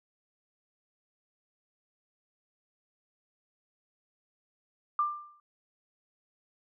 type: tone with exponential decay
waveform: sine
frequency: 1189 Hz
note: D6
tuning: 21 cents sharp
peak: -22 dBFS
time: 4.99-5.4 s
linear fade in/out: 2 ms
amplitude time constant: 89 ms
effects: none